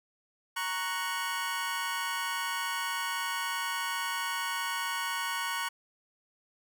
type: chord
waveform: 25% pulse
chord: F# major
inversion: first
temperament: equal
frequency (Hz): 932.3 / 1108.7 / 1480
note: A#5 / C#6 / F#6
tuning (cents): 0 / 0 / 0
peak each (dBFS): -32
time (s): 0.56-5.69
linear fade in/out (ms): 10
effects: none